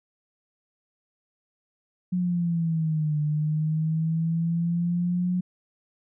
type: exponential two-way sweep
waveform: sine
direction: down then up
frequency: 182 to 149.3 to 181.4 Hz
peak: -22 dBFS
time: 2.12-5.41 s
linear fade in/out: 10 ms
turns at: 3.19 s
effects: none